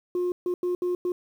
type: tone bursts at uneven times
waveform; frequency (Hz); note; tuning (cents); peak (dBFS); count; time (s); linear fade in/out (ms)
sine; 357.3; F4; +40; -21; 5; 0.15-0.32 / 0.46-0.54 / 0.63-0.75 / 0.82-0.95 / 1.05-1.12; 2
effects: tanh soft clip ceiling -22 dBFS + 9-bit